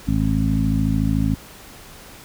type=harmonic tone with a mistuned harmonic; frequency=53.7 Hz; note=A1; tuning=41 cents flat; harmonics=1 / 2 / 3 / 4 / 5; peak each=-23 / -23 / -23 / -23 / -23 dBFS; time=0.07-1.35 s; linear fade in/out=10 ms; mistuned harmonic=1; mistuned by=+29 cents; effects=pink hiss -42 dBFS RMS until 2.24 s